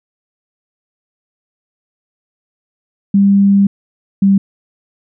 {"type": "tone pair in turn", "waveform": "sine", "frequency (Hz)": [198.7, 196.3], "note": ["G3", "G3"], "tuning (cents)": [24, 3], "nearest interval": "unison", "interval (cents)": 21, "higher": "first", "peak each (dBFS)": -6, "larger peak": "neither", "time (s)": [[3.14, 3.67], [4.22, 4.38]], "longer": "first", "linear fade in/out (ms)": 5, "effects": []}